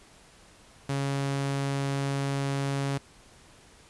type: tone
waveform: sawtooth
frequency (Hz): 138.59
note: C#3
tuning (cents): 0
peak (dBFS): -23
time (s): 0.89-2.98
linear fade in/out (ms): 5
effects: pink hiss -55 dBFS RMS until 3.89 s + resampled to 24000 Hz